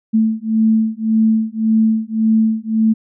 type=beating tone pair; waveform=sine; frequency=220 / 221.8 Hz; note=A3 / A3; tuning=0 / +14 cents; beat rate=1.8 Hz; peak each=-15 / -15 dBFS; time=0.13-2.94 s; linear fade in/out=20 ms; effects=none